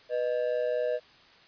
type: ring-modulated tone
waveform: triangle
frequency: 554.4 Hz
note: C#5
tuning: in tune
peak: -21 dBFS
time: 0.09-1 s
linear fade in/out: 50 ms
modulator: 62.1 Hz
effects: white hiss -56 dBFS RMS until 1.47 s + resampled to 11025 Hz